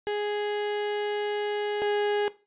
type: tone pair in turn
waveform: 35% pulse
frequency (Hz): 415.3 / 413.5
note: G#4 / G#4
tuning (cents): 0 / -8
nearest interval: unison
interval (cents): 8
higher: first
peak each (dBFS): -25 / -22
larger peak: second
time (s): 0.07-1.82 / 1.82-2.28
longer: first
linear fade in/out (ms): 0
effects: noise-tail reverb RT60 0.3 s tail -17 dB re dry + resampled to 8000 Hz